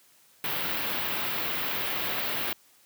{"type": "band-stop noise", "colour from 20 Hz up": "white", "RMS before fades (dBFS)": -30, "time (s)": [0.44, 2.53], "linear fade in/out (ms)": 2, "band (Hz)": [3700, 16000], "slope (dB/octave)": 24, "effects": ["white hiss -60 dBFS RMS until 2.85 s", "high-pass 100 Hz 12 dB/octave"]}